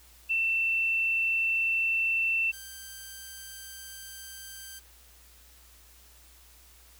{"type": "tone pair in turn", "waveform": ["sine", "5% pulse"], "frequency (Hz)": [2682, 1569.1], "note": ["E7", "G6"], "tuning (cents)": [29, 1], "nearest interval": "major sixth", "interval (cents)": 928, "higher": "first", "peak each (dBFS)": [-24, -31], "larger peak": "first", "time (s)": [[0.29, 2.52], [2.52, 4.8]], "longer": "second", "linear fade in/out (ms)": 20, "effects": ["added 60 Hz sine -57 dBFS peak until 6.99 s", "white hiss -57 dBFS RMS until 6.99 s"]}